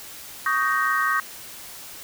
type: chord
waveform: sine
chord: Eb dominant seventh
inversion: third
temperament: just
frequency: 1120.1 / 1244.5 / 1555.6 / 1866.8 Hz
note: Db6 / Eb6 / G6 / Bb6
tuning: +18 / 0 / -14 / +2 cents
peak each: -25 dBFS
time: 0.46-1.2 s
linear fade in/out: 2 ms
effects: white hiss -40 dBFS RMS until 2.03 s